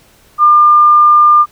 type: tone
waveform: sine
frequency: 1200 Hz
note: D6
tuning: 37 cents sharp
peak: -3 dBFS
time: 0.38-1.46 s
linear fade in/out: 50 ms
effects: pink hiss -47 dBFS RMS until 1.51 s